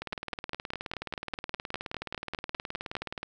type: two click trains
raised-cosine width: 0.3 ms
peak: -16 / -19 dBFS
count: 15 / 62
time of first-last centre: 0.13-2.953 / 0.02-3.231 s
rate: 4.96 / 19 Hz
effects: none